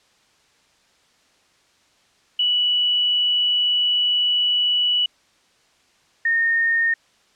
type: tone pair in turn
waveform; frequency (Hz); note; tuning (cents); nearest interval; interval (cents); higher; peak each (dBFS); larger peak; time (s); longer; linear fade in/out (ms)
sine; 2949 / 1836.1; F#7 / A#6; -6 / -27; minor sixth; 821; first; -16; neither; 2.39-5.06 / 6.25-6.94; first; 5
effects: white hiss -59 dBFS RMS until 7.35 s + low-pass 6000 Hz 12 dB/octave